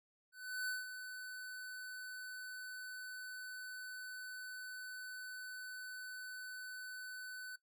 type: tone with ADSR envelope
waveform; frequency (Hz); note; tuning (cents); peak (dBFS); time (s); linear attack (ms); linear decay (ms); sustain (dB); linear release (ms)
square; 1505; F#6; +29; -37; 0.32-7.56; 360; 170; -9; 6
effects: noise-tail reverb RT60 0.1 s tail -18 dB re dry